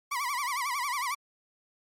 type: tone with vibrato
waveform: 30% pulse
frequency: 1060 Hz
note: C6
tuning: 22 cents sharp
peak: -26 dBFS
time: 0.11-1.15 s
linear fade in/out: 10 ms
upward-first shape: sine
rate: 11 Hz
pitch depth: 170 cents each way
effects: MP3 64 kbps